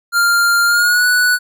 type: tone with pitch glide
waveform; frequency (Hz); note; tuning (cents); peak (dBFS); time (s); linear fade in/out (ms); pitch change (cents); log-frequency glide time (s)
square; 1396.9 to 1478.3; F6 to F#6; 0 to -2; -11; 0.12-1.39; 50; +98; 0.66-1.06
effects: none